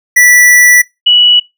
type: tone pair in turn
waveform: square / sine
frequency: 1962 / 2940 Hz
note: B6 / F#7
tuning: -12 / -12 cents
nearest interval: perfect fifth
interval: 700 cents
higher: second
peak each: -3 dBFS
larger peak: neither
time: 0.16-0.82 / 1.06-1.4 s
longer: first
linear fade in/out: 10 ms
effects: noise-tail reverb RT60 0.2 s tail -21 dB re dry